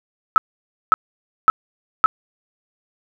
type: tone bursts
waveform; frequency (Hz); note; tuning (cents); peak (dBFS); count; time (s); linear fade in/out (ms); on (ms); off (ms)
sine; 1300; E6; -24; -7; 4; 0.36-2.06; 0; 20; 540
effects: none